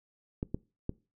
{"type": "clicks", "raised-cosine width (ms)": 3, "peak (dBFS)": -19, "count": 3, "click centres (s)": [0.429, 0.545, 0.894], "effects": ["noise-tail reverb RT60 0.3 s tail -22 dB re dry"]}